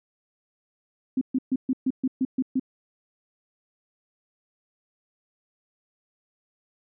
sine tone bursts, 260.2 Hz, C4, 9 cents flat, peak -20 dBFS, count 9, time 1.17-2.597 s, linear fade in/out 5 ms, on 43 ms, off 130 ms, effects none

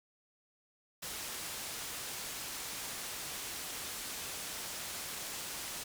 white low-pass noise, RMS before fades -42 dBFS, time 1.02-5.84 s, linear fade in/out 10 ms, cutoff 11000 Hz, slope 12 dB/octave, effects none

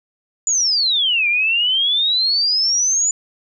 sine exponential two-way sweep, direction down then up, 7040 to 2349 to 7040 Hz, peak -14 dBFS, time 0.47-3.11 s, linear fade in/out 2 ms, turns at 1.28 s, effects none

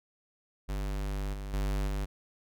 square tone with level steps, 49.46 Hz, G1, 16 cents sharp, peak -32 / -37 / -29 / -31 dBFS, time 0.68-2.06 s, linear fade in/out 20 ms, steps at 1.33 / 1.53 / 1.87 s, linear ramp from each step 10 ms, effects none

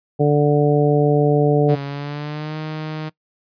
harmonic tone, 146.83 Hz, D3, in tune, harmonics 1 / 2 / 3 / 4 / 5, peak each -16 / -20 / -16 / -22 / -24 dBFS, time 0.19-1.76 s, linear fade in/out 20 ms
sawtooth tone with pitch glide, 140 to 155.34 Hz, C#3 to D#3, +18 to -2 cents, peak -21 dBFS, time 1.68-3.1 s, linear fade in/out 20 ms, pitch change +180 cents, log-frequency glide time 1.83-2.57 s
effects noise-tail reverb RT60 0.1 s tail -21 dB re dry + resampled to 11025 Hz

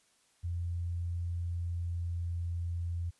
sine tone with pitch glide, 86.3 to 85.75 Hz, F2 to F2, -20 to -31 cents, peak -32 dBFS, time 0.43-3.11 s, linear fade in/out 20 ms, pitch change -11 cents, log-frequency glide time 1.34-2.36 s, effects white hiss -69 dBFS RMS until 3.19 s + resampled to 24000 Hz

